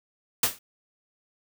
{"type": "noise with exponential decay", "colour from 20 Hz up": "white", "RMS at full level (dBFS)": -17, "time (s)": [0.43, 0.59], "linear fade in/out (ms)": 5, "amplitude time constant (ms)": 34, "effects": []}